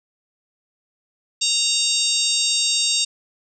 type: harmonic tone with a mistuned harmonic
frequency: 928 Hz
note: A#5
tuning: 8 cents flat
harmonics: 3 / 4 / 5 / 6 / 7 / 8 / 9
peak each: -27 / -22 / -24 / -26 / -29 / -25 / -29 dBFS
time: 1.41-3.05 s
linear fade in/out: 10 ms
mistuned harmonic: 9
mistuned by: -23 cents
effects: none